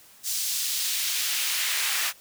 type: noise with high-pass filter sweep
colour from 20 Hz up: pink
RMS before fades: -27 dBFS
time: 0.23-2.13 s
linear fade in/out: 50 ms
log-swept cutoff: 5600 to 1600 Hz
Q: 1
effects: white hiss -53 dBFS RMS until 2.2 s